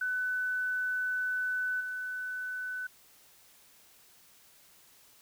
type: tone with level steps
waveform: sine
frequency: 1500 Hz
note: F#6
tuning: 23 cents sharp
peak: -29 / -34 dBFS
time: 0.01-2.87 s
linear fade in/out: 5 ms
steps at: 1.8 s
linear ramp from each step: 10 ms
effects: white hiss -60 dBFS RMS until 5.21 s